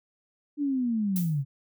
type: linear sweep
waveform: sine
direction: down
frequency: 297.2 to 130.81 Hz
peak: -24 dBFS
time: 0.57-1.45 s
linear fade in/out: 50 ms
type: noise with exponential decay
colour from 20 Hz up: violet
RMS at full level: -31 dBFS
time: 1.16-1.43 s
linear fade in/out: 2 ms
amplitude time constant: 58 ms
effects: none